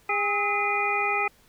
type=harmonic tone with a mistuned harmonic; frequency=406.9 Hz; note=G#4; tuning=35 cents flat; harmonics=1 / 2 / 3 / 5 / 6; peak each=-32 / -28 / -29 / -30 / -27 dBFS; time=0.09-1.28 s; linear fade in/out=5 ms; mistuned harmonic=3; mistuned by=+75 cents; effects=pink hiss -59 dBFS RMS until 1.48 s